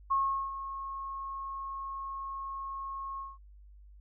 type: tone with ADSR envelope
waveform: sine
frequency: 1088 Hz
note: C#6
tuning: 33 cents flat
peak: -24 dBFS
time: 0.1-3.38 s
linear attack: 17 ms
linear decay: 390 ms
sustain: -12 dB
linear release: 190 ms
effects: added 50 Hz sine -51 dBFS peak until 4 s